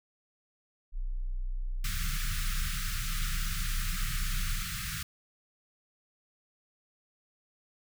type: tone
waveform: sine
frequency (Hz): 31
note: B0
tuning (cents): +7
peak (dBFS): -30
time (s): 0.92-4.65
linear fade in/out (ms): 50
type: band-stop noise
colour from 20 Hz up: pink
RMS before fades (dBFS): -36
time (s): 1.84-5.03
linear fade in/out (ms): 5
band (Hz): 190 to 1200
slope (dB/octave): 96
effects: none